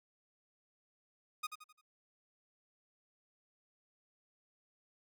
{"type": "tone with echo", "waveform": "sawtooth", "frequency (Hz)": 1239, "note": "D#6", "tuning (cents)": -8, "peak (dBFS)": -32, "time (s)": [1.43, 1.47], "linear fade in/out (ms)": 10, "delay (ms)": 86, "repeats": 4, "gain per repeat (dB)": -8, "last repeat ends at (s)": 1.814, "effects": []}